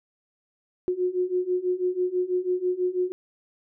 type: beating tone pair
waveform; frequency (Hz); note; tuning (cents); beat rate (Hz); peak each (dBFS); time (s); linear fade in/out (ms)
sine; 359.8 / 365.9; F#4 / F#4; -48 / -19; 6.1; -27 / -25; 0.88-3.12; 0
effects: none